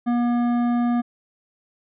sine tone with hard clipping, 240 Hz, B3, 49 cents flat, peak -20 dBFS, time 0.06-1.02 s, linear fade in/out 20 ms, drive 11 dB, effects resampled to 8000 Hz

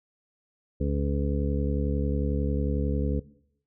harmonic tone, 71.1 Hz, C#2, 45 cents sharp, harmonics 1 / 2 / 3 / 4 / 6 / 7, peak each -27 / -30 / -32 / -33 / -35 / -35 dBFS, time 0.8-3.2 s, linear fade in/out 10 ms, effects noise-tail reverb RT60 0.7 s tail -19 dB re dry

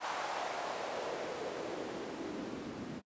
white noise with band-pass filter sweep, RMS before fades -40 dBFS, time 0-3.02 s, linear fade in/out 50 ms, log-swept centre 890 to 220 Hz, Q 2.1, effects noise-tail reverb RT60 0.1 s tail -25 dB re dry + resampled to 16000 Hz

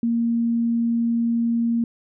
sine tone, 232.8 Hz, A#3, 2 cents flat, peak -18 dBFS, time 0.03-1.84 s, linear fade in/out 2 ms, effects none

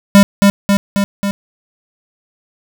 square tone with echo, 200 Hz, G3, 35 cents sharp, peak -3 dBFS, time 0.15-0.23 s, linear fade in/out 0 ms, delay 270 ms, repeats 4, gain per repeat -3 dB, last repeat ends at 1.31 s, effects none

